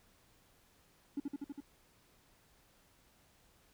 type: tone with echo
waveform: triangle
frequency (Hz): 283.8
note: C#4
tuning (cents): +41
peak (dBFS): -30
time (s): 1.17-1.2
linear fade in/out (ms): 5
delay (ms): 81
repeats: 5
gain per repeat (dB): -2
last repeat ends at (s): 1.605
effects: tanh soft clip ceiling -31 dBFS + pink hiss -68 dBFS RMS until 3.73 s